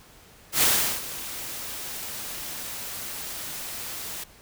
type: noise with ADSR envelope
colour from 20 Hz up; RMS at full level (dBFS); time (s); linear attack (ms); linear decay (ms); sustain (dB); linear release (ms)
white; -19; 0.52-4.24; 99; 390; -16; 7
effects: pink hiss -52 dBFS RMS until 4.41 s